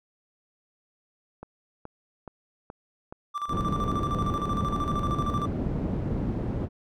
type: click train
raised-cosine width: 1 ms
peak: -25 dBFS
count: 7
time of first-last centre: 1.43-3.972 s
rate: 2.36 Hz
type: tone with tremolo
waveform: triangle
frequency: 1174.7 Hz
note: D6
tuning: in tune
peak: -25 dBFS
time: 3.34-5.47 s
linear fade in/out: 20 ms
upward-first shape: square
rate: 13 Hz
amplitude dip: 65%
type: low-pass noise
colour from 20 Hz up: white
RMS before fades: -29 dBFS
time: 3.48-6.69 s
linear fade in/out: 50 ms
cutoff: 240 Hz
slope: 12 dB/octave
effects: none